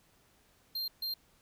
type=tone bursts at uneven times; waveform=square; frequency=4186 Hz; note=C8; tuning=in tune; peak=-34 dBFS; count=2; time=0.75-0.88 / 1.02-1.14 s; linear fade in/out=5 ms; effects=pink hiss -67 dBFS RMS until 1.41 s